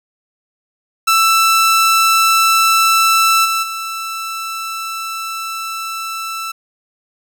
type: tone with level steps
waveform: sawtooth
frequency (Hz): 1327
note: E6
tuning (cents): +11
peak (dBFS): -6 / -11 / -18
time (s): 1.07-6.52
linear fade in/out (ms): 10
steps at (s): 3.44 / 3.62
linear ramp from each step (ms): 20
effects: none